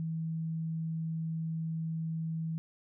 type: tone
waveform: sine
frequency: 161.9 Hz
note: E3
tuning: 31 cents flat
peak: -32 dBFS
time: 0-2.58 s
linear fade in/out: 0 ms
effects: none